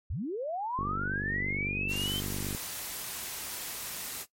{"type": "linear sweep", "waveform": "sine", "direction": "up", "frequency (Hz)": [51.91, 3136], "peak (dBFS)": -31, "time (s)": [0.1, 2.2], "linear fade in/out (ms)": 5}
{"type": "click train", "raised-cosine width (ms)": 3, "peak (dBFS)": -23, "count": 87, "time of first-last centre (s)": [0.79, 2.549], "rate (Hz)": 48.9}
{"type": "noise", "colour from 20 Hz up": "white", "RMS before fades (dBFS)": -38, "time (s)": [1.88, 4.26], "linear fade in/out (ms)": 50}
{"effects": ["noise-tail reverb RT60 0.1 s tail -17 dB re dry", "MP3 64 kbps"]}